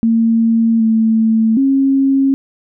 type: tone with pitch steps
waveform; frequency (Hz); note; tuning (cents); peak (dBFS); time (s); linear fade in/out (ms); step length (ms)
sine; 227.5 / 222.7 / 271.3; A#3 / A3 / C#4; -42 / +21 / -37; -9; 0.03-2.34; 0; 770
effects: none